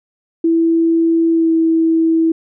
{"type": "tone with pitch glide", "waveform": "sine", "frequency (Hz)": [330.2, 325.8], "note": ["E4", "E4"], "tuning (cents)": [3, -20], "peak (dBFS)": -10, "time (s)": [0.44, 2.32], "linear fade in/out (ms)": 5, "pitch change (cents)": -23, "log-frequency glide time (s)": [1.31, 1.51], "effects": []}